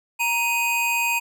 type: tone pair together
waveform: square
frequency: 935 / 2500 Hz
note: A#5 / D#7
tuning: +5 / +8 cents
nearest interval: octave + perfect fourth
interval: 1703 cents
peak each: -26 / -22 dBFS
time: 0.19-1.2 s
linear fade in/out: 20 ms
effects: none